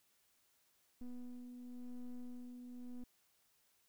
triangle ring-modulated tone, 123.47 Hz, B2, in tune, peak -40 dBFS, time 1.01-3.04 s, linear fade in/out 5 ms, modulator 123 Hz, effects white hiss -75 dBFS RMS until 3.88 s

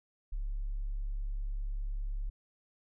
sine tone, 34.94 Hz, C#1, 15 cents sharp, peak -31 dBFS, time 0.32-2.3 s, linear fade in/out 10 ms, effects tanh soft clip ceiling -29 dBFS

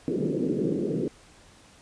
white band-pass noise, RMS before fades -27 dBFS, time 0.08-1.08 s, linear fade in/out 0 ms, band 140 to 450 Hz, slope 48 dB/octave, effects pink hiss -54 dBFS RMS until 1.81 s + resampled to 22050 Hz

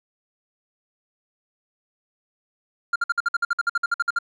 triangle tone bursts, 1396.9 Hz, F6, in tune, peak -16 dBFS, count 16, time 2.93-4.188 s, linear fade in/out 5 ms, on 28 ms, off 54 ms, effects resampled to 22050 Hz

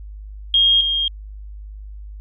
sine tone pair in turn, 3243 / 3228 Hz, G#7 / G#7, -42 / -50 cents, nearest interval unison, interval 8 cents, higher first, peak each -11 / -17 dBFS, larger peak first, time 0.54-0.81 / 0.81-1.08 s, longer neither, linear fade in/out 2 ms, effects added 51 Hz sine -32 dBFS peak until 2.2 s

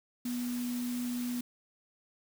sine tone in noise, 244.3 Hz, B3, 19 cents flat, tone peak -32 dBFS, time 0.25-1.41 s, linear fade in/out 5 ms, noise white, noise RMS -45 dBFS, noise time 0.25-1.41 s, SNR +10 dB, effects none

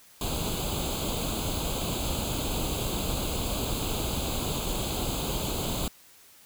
pink noise with comb filter, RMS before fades -30 dBFS, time 0.21-5.88 s, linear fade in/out 2 ms, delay 0.27 ms, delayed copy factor +0.9, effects white hiss -55 dBFS RMS until 6.45 s

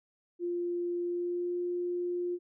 sine tone with pitch glide, 349.2 to 353.1 Hz, F4 to F4, 0 to +19 cents, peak -30 dBFS, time 0.39-2.39 s, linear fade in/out 50 ms, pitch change +19 cents, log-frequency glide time 1.01-1.58 s, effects none

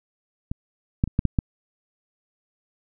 clicks, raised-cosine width 5 ms, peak -15 / -6 / -20 / -7 / -7 / -7 dBFS, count 6, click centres 0.515 / 1.039 / 1.076 / 1.191 / 1.253 / 1.388 s, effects none

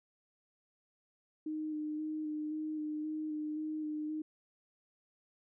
sine tone with vibrato, 306.8 Hz, D#4, 24 cents flat, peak -35 dBFS, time 1.46-4.22 s, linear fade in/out 5 ms, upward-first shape square, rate 1.9 Hz, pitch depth 15 cents each way, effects none

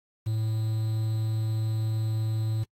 triangle tone with quantisation, 110 Hz, A2, in tune, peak -23 dBFS, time 0.26-2.64 s, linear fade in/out 10 ms, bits 8, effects noise-tail reverb RT60 0.1 s tail -26 dB re dry + AAC 48 kbps

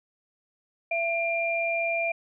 sine tone pair together, 671.2 / 2388 Hz, E5 / D7, +31 / +28 cents, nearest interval octave + minor seventh, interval 2197 cents, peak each -27 dBFS, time 0.91-2.12 s, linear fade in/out 5 ms, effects none

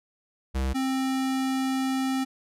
square tone pair in turn, 66 / 264 Hz, C2 / C4, +16 / +16 cents, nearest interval 2 octaves, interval 2400 cents, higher second, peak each -25 dBFS, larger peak neither, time 0.54-0.74 / 0.74-2.25 s, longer second, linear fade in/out 20 ms, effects low-pass 12000 Hz 12 dB/octave

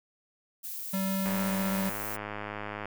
violet noise, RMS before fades -38 dBFS, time 0.63-2.17 s, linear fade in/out 20 ms
square tone, 192.6 Hz, G3, 30 cents flat, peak -29 dBFS, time 0.93-1.9 s, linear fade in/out 10 ms
click train, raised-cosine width 0.5 ms, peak -21 dBFS, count 167, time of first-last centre 1.26-2.856 s, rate 104 Hz
effects none

